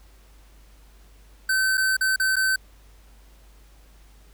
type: tone with dropouts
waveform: square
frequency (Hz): 1536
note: G6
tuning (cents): -36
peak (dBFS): -20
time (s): 1.49-2.56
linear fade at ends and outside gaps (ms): 5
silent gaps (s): 1.773-1.777 / 1.968-2.009 / 2.161-2.198 / 2.358-2.365
effects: added 50 Hz sine -49 dBFS peak until 4.33 s + pink hiss -58 dBFS RMS until 4.33 s